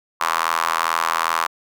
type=tone with high-pass filter; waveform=square; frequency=41.2 Hz; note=E1; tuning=in tune; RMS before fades=-21 dBFS; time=0.2-1.47 s; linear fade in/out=10 ms; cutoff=1100 Hz; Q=4.1; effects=none